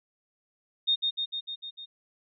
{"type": "tone with echo", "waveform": "sine", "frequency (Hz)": 3683, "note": "A#7", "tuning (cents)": -22, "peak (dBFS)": -21, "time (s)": [0.87, 0.96], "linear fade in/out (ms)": 20, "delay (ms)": 150, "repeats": 6, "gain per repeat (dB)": -3, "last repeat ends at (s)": 1.86, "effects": []}